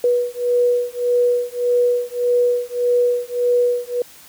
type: beating tone pair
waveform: sine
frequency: 486.6 / 488.3 Hz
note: B4 / B4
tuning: -26 / -20 cents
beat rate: 1.7 Hz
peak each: -18 dBFS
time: 0.04-4.02 s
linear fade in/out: 2 ms
effects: white hiss -44 dBFS RMS until 4.28 s